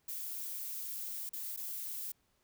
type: noise with dropouts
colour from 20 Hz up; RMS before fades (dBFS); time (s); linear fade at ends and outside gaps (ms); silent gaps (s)
violet; -41; 0.08-2.12; 5; 1.293-1.332 / 1.564-1.573
effects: pink hiss -75 dBFS RMS until 2.43 s